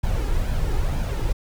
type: noise with flanger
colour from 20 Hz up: brown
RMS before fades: -22 dBFS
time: 0.03-1.33 s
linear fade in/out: 10 ms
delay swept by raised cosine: 1.2 to 2.4 ms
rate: 2.1 Hz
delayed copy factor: +0.5
effects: none